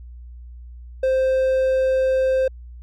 triangle tone, 523.3 Hz, C5, in tune, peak -14 dBFS, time 1.03-2.48 s, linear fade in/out 5 ms, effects added 60 Hz sine -36 dBFS peak until 2.82 s

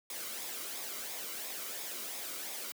white noise with flanger, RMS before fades -41 dBFS, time 0.1-2.72 s, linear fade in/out 2 ms, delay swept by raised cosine 0.67 to 1.18 ms, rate 2.9 Hz, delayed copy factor -0.5, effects high-pass 200 Hz 12 dB/octave

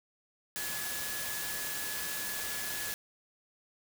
sine tone in noise, 1700 Hz, G#6, 40 cents sharp, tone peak -42 dBFS, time 0.56-2.94 s, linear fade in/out 0 ms, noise white, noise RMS -37 dBFS, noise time 0.56-2.94 s, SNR -8 dB, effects none

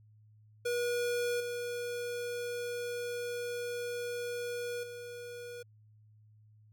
square tone with level steps, 482.3 Hz, B4, 41 cents flat, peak -31 / -36 / -43 dBFS, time 0.65-5.63 s, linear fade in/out 10 ms, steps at 1.4 / 4.83 s, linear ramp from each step 5 ms, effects added 107 Hz sine -58 dBFS peak until 6.72 s

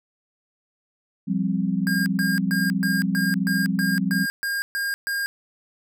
sine chord, F suspended second, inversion none, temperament equal, 174.61 / 196 / 261.6 Hz, F3 / G3 / C4, 0 / 0 / 0 cents, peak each -25 / -23 / -28 dBFS, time 1.27-4.26 s, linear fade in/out 20 ms
square tone bursts, 1614 Hz, G#6, 50 cents flat, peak -24 dBFS, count 11, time 1.87-5.26 s, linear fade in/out 0 ms, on 190 ms, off 130 ms
effects none

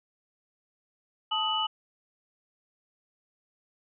sine tone cluster, 877 / 1255 / 2962 Hz, A5 / D#6 / F#7, -6 / +15 / +1 cents, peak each -31 / -32 / -28 dBFS, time 1.31-1.67 s, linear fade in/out 10 ms, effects none

